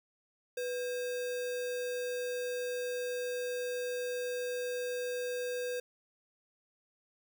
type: tone with sample-and-hold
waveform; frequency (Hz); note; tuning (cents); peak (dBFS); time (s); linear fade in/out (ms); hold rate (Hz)
sine; 493.9; B4; 0; -33; 0.57-5.8; 5; 2100
effects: none